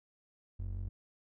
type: ring-modulated tone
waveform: triangle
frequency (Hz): 68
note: C#2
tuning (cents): -33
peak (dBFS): -31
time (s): 0.59-0.89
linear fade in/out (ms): 10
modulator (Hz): 23.7
effects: none